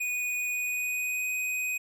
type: tone with pitch glide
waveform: square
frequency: 2473 to 2502 Hz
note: D#7 to D#7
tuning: -11 to +9 cents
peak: -29 dBFS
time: 0-1.78 s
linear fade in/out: 10 ms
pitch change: +20 cents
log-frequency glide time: 0.52-1.31 s
effects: none